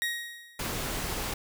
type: tone with exponential decay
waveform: 30% pulse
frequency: 1886 Hz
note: A#6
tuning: 20 cents sharp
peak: -23 dBFS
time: 0.02-0.81 s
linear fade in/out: 0 ms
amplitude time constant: 170 ms
type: noise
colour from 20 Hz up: pink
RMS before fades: -33 dBFS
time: 0.59-1.34 s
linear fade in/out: 5 ms
effects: none